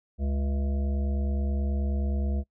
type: harmonic tone with a mistuned harmonic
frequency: 69.6 Hz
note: C#2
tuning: 8 cents sharp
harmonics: 1 / 3 / 5 / 7 / 9 / 10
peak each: -25 / -34 / -43 / -44 / -46 / -47 dBFS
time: 0.18-2.44 s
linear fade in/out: 50 ms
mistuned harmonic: 10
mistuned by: -51 cents
effects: noise-tail reverb RT60 0.1 s tail -23 dB re dry